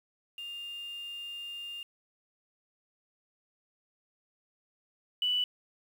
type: tone pair in turn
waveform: sine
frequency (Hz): 2807 / 2968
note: F7 / F#7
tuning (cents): +8 / +5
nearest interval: minor second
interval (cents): 97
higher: second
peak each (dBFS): -38 / -26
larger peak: second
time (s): 0.38-1.83 / 5.22-5.44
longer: first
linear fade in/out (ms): 2
effects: 9-bit